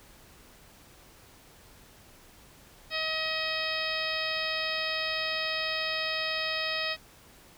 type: harmonic tone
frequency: 634 Hz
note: D#5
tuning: 32 cents sharp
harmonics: 1 / 2 / 3 / 4 / 5 / 6 / 7 / 8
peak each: -37 / -39 / -35 / -35 / -38 / -37 / -40 / -37 dBFS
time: 2.9-6.97 s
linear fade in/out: 50 ms
effects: pink hiss -55 dBFS RMS until 7.57 s